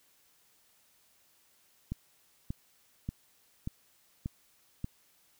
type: click train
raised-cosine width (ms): 5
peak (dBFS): -22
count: 6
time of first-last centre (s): 1.92-4.844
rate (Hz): 1.71
effects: white hiss -67 dBFS RMS until 5.39 s